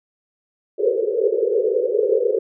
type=band-pass noise; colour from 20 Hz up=pink; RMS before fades=-19 dBFS; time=0.78-2.39 s; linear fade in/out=10 ms; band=390 to 520 Hz; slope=96 dB/octave; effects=none